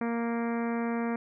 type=harmonic tone; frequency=233.1 Hz; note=A#3; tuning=in tune; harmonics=1 / 2 / 3 / 4 / 5 / 6 / 7 / 8 / 9 / 10; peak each=-29 / -35 / -39 / -41 / -43 / -45 / -46 / -47 / -48 / -49 dBFS; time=0.01-1.16 s; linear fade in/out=2 ms; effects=none